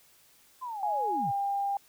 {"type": "linear sweep", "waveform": "sine", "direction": "down", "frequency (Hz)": [1049, 97.5], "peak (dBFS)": -34, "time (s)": [0.61, 1.32], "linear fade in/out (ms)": 20}
{"type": "tone with pitch glide", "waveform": "sine", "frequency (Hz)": [830.6, 799.1], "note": ["G#5", "G5"], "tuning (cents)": [0, 33], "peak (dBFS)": -27, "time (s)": [0.83, 1.77], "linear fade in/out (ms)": 2, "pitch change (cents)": -67, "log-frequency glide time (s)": [1.13, 1.33]}
{"effects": ["white hiss -61 dBFS RMS until 1.88 s"]}